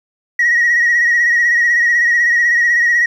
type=tone with vibrato; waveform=sine; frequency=1900 Hz; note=A#6; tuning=33 cents sharp; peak=-8 dBFS; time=0.39-3.06 s; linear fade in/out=5 ms; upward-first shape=sine; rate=16 Hz; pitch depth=42 cents each way; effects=tanh soft clip ceiling -7 dBFS + 8-bit